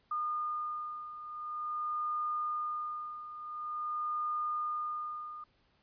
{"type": "beating tone pair", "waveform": "sine", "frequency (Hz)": [1218, 1218.47], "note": ["D#6", "D#6"], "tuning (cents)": [-37, -37], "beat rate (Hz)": 0.47, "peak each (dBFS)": [-40, -35], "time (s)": [0.11, 5.44], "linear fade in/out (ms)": 5, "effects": ["pink hiss -71 dBFS RMS until 5.82 s", "resampled to 11025 Hz"]}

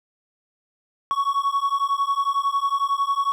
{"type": "beating tone pair", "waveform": "triangle", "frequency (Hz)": [1108.7, 1119.7], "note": ["C#6", "C#6"], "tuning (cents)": [0, 17], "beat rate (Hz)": 11, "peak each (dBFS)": -21, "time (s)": [1.11, 3.32], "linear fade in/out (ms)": 0, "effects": []}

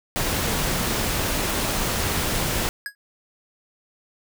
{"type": "noise", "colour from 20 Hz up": "pink", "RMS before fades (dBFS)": -24, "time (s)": [0.16, 2.69], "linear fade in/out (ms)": 0}
{"type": "tone with exponential decay", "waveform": "square", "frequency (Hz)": 1661.2, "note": "G#6", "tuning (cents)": 0, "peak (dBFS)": -24, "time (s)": [2.86, 2.95], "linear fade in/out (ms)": 1, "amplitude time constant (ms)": 18}
{"effects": []}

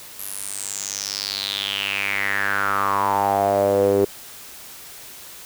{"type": "tone with band-pass filter sweep", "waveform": "sawtooth", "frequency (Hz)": 99.6, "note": "G2", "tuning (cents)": 28, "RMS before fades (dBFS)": -22, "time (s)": [0.19, 4.05], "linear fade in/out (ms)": 5, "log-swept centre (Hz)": [12000, 410], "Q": 6.2, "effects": ["white hiss -40 dBFS RMS until 5.45 s"]}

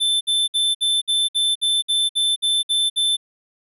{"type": "tone bursts", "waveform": "square", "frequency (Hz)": 3536, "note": "A7", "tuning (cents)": 8, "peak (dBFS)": -17, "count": 12, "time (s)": [0, 3.169], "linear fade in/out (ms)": 20, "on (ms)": 210, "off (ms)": 59, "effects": ["resampled to 32000 Hz"]}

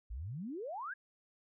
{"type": "exponential sweep", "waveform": "sine", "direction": "up", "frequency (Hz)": [49.54, 1700], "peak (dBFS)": -39, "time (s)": [0.1, 0.94], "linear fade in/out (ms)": 10, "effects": []}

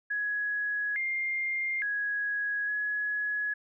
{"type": "tone with pitch steps", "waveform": "sine", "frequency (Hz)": [1674, 2111, 1664, 1685], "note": ["G#6", "C7", "G#6", "G#6"], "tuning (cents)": [13, 15, 3, 25], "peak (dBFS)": -28, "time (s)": [0.1, 3.54], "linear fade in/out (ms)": 10, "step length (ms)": 860, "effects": []}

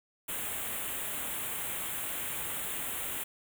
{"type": "band-stop noise", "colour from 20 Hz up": "white", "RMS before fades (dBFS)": -36, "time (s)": [0.28, 3.24], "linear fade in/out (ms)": 10, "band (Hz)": [3500, 7500], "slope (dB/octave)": 48, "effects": []}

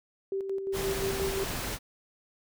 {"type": "tone with tremolo", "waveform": "sine", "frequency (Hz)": 389.1, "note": "G4", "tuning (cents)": -13, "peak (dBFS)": -28, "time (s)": [0.32, 1.44], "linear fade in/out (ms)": 2, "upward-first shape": "square", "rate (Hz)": 5.7, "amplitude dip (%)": 45}
{"type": "noise", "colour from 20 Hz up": "pink", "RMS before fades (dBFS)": -34, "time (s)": [0.72, 1.79], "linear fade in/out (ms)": 50}
{"effects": []}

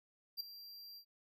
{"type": "tone with ADSR envelope", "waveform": "square", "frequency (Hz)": 4735, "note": "D8", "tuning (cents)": 13, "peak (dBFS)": -36, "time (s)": [0.37, 1.05], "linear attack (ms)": 33, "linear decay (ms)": 8, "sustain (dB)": -15, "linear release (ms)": 80, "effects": []}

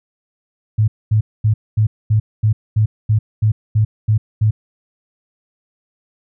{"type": "tone bursts", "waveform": "sine", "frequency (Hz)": 108, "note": "A2", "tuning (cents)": -32, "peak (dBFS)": -10, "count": 12, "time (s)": [0.78, 4.51], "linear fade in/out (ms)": 10, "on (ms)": 100, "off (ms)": 230, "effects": []}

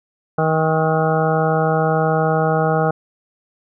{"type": "harmonic tone with a mistuned harmonic", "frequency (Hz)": 158.8, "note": "D#3", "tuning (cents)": 36, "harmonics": [1, 2, 3, 4, 5, 7, 8, 9], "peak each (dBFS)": [-19, -28, -20, -22, -21, -30, -26, -28], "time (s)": [0.38, 2.91], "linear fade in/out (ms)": 5, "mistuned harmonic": 7, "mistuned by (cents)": -27, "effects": []}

